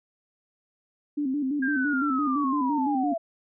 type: tone with vibrato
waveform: sine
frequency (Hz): 277.2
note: C#4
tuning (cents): 0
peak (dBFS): -24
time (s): 1.17-3.14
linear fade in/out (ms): 10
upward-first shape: square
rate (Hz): 5.9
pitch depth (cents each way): 94
type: linear sweep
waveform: sine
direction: down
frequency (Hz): 1627 to 653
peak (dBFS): -26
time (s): 1.62-3.18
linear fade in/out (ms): 10
effects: none